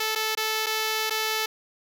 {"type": "tone with dropouts", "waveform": "5% pulse", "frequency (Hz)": 437.4, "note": "A4", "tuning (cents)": -10, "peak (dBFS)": -13, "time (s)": [0, 1.46], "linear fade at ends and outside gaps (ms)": 5, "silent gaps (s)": [[0.152, 0.157], [0.352, 0.372], [0.662, 0.666], [1.098, 1.106]], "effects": []}